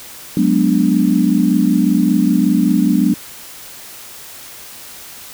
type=chord; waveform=sine; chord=G# half-diminished seventh; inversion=third; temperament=equal with one note detuned; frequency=185 / 210.2 / 246.9 / 293.7 Hz; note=F#3 / G#3 / B3 / D4; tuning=0 / +21 / 0 / 0 cents; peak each=-16 dBFS; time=0.37-3.14 s; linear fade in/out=2 ms; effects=white hiss -35 dBFS RMS until 5.33 s